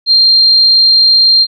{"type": "tone", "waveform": "sine", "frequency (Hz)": 4186, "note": "C8", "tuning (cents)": 0, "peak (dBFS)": -4, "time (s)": [0.06, 1.47], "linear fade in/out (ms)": 50, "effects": []}